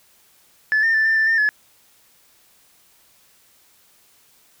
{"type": "tone with pitch steps", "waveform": "sine", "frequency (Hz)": [1732, 1811, 1762, 1787, 1769, 1807, 1710], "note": ["A6", "A6", "A6", "A6", "A6", "A6", "A6"], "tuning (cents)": [-28, 49, 2, 26, 9, 46, -50], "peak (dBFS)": -13, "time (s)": [0.72, 1.49], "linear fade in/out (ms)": 0, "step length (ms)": 110, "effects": ["tanh soft clip ceiling -12 dBFS", "white hiss -56 dBFS RMS until 4.6 s"]}